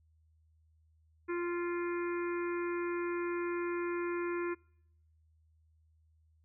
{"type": "harmonic tone with a mistuned harmonic", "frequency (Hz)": 347.6, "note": "F4", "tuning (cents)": -8, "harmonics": [1, 3, 4, 5, 6, 7], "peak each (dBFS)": [-33, -43, -45, -47, -49, -50], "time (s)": [1.28, 4.55], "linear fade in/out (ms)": 20, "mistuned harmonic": 6, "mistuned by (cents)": 16, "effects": ["noise-tail reverb RT60 0.8 s tail -26 dB re dry", "added 79 Hz sine -65 dBFS peak until 6.44 s"]}